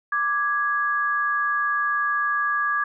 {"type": "tone pair together", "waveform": "sine", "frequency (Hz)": [1174.6, 1661.2], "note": ["D6", "G#6"], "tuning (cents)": [0, 0], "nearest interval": "tritone", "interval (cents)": 600, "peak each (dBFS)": -23, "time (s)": [0.12, 2.84], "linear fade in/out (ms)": 5, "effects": []}